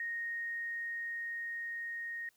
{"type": "tone with level ramp", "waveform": "sine", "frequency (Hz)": 1862, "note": "A#6", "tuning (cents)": -2, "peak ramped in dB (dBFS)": [-35, -38], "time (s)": [0, 2.29], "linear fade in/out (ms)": 2, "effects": ["white hiss -72 dBFS RMS until 2.36 s"]}